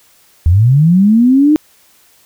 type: linear sweep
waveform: sine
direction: up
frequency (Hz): 76.8 to 311.1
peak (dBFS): -5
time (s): 0.46-1.56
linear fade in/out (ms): 0
effects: white hiss -49 dBFS RMS until 2.25 s